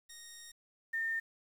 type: tone pair in turn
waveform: 5% pulse / sine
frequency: 1864.7 / 1814.8 Hz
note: A#6 / A#6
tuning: 0 / -47 cents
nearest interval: unison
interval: 47 cents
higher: first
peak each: -36 / -32 dBFS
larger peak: second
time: 0.09-0.52 / 0.93-1.2 s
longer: first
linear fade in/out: 10 ms
effects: low-pass 9000 Hz 12 dB/octave + 10-bit